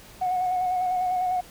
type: tone with vibrato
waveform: sine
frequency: 732 Hz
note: F#5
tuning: 19 cents flat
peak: -21 dBFS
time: 0.21-1.41 s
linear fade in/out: 10 ms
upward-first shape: square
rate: 10 Hz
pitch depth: 23 cents each way
effects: tanh soft clip ceiling -18 dBFS + pink hiss -48 dBFS RMS until 1.5 s